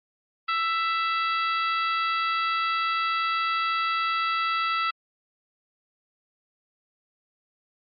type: harmonic tone with a mistuned harmonic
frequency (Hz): 663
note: E5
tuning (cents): +10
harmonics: 2 / 3 / 4 / 5 / 6 / 7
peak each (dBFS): -24 / -32 / -32 / -36 / -38 / -39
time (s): 0.48-4.91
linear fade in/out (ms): 10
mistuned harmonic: 6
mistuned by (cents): -27
effects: MP3 32 kbps